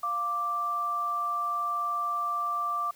sine tone pair together, 698.5 / 1174.7 Hz, F5 / D6, 0 / 0 cents, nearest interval major sixth, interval 900 cents, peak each -38 / -27 dBFS, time 0.03-2.91 s, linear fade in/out 5 ms, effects white hiss -57 dBFS RMS until 2.95 s

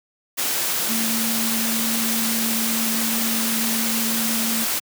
sine tone in noise, 226.5 Hz, A#3, 50 cents flat, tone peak -24 dBFS, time 0.88-4.65 s, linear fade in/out 20 ms, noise white, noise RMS -23 dBFS, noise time 0.37-4.8 s, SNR -4 dB, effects high-pass 150 Hz 12 dB/octave

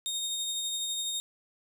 25% pulse tone with tremolo, 3700 Hz, A#7, 14 cents flat, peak -26 dBFS, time 0.06-1.2 s, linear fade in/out 0 ms, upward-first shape sine, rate 12 Hz, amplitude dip 25%, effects none

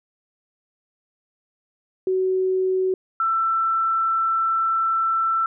sine tone pair in turn, 374.7 / 1335.3 Hz, F#4 / E6, +22 / +22 cents, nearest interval octave + minor seventh, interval 2200 cents, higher second, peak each -18 dBFS, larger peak neither, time 2.07-2.94 / 3.2-5.46 s, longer second, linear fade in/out 2 ms, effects none

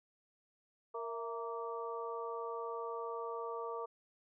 harmonic tone with a mistuned harmonic, 231.9 Hz, A#3, 9 cents flat, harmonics 2 / 3 / 4 / 5, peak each -41 / -48 / -46 / -44 dBFS, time 0.94-3.86 s, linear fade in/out 10 ms, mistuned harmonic 3, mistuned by -78 cents, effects none

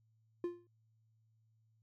triangle tone with exponential decay, 349.2 Hz, F4, in tune, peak -30 dBFS, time 0.44-0.67 s, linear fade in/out 2 ms, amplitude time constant 50 ms, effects added 111 Hz sine -70 dBFS peak until 1.82 s

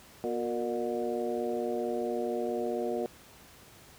harmonic tone with a mistuned harmonic, 120.5 Hz, B2, 42 cents flat, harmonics 2 / 3 / 4 / 5 / 6, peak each -37 / -34 / -34 / -37 / -39 dBFS, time 0.24-3.06 s, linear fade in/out 0 ms, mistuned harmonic 4, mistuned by -59 cents, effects pink hiss -54 dBFS RMS until 3.98 s + high-pass 60 Hz 12 dB/octave

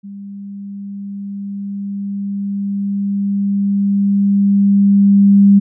sine tone with level ramp, 199.6 Hz, G3, 32 cents sharp, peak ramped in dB -28 to -4 dBFS, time 0.03-5.6 s, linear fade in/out 20 ms, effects none

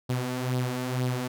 sawtooth tone with flanger, 126.3 Hz, B2, 39 cents sharp, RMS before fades -29 dBFS, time 0.09-1.28 s, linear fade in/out 10 ms, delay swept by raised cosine 0.21 to 4.61 ms, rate 2.1 Hz, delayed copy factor +0.55, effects none

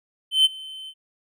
triangle tone with ADSR envelope, 3074 Hz, G7, 35 cents flat, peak -10 dBFS, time 0.31-0.94 s, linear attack 140 ms, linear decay 25 ms, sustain -23 dB, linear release 57 ms, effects none

